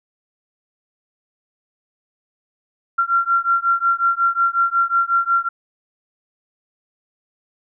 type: beating tone pair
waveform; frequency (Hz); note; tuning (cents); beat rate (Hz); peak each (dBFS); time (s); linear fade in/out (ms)
sine; 1370 / 1375.5; F6 / F6; -34 / -27; 5.5; -18; 2.98-5.49; 10
effects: none